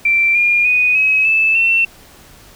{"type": "tone with pitch steps", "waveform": "sine", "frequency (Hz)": [2349, 2415, 2483, 2553, 2625, 2698], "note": ["D7", "D7", "D#7", "D#7", "E7", "E7"], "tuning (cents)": [0, 48, -4, 44, -8, 40], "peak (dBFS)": -10, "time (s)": [0.05, 1.85], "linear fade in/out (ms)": 5, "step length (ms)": 300, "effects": ["pink hiss -43 dBFS RMS until 2.55 s"]}